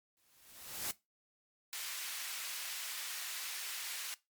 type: noise with exponential growth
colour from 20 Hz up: white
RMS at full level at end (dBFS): -36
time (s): 0.17-0.91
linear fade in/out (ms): 0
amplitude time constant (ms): 160
type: high-pass noise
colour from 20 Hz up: pink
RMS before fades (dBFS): -42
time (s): 1.73-4.14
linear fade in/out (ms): 0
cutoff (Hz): 1900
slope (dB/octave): 12
effects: noise-tail reverb RT60 0.2 s tail -18 dB re dry + MP3 96 kbps